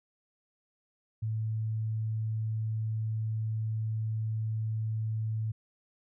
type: tone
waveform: sine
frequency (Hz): 110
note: A2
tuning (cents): 0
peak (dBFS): -29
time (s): 1.22-5.52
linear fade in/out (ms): 10
effects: none